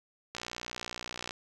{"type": "click train", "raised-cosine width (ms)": 0.2, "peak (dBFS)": -20, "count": 59, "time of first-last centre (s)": [0.35, 1.309], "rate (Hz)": 60.5, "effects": []}